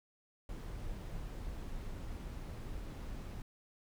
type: noise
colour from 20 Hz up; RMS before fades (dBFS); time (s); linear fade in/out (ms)
brown; -43; 0.49-3.42; 2
effects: none